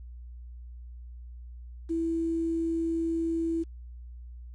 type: tone with quantisation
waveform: sine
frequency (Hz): 329.6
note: E4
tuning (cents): 0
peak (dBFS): -26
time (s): 1.89-3.64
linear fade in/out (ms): 20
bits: 9
effects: added 60 Hz sine -41 dBFS peak until 4.54 s + resampled to 22050 Hz